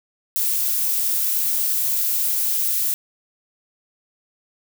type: noise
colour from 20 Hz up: violet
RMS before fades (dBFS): -21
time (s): 0.36-2.94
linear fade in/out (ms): 0
effects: none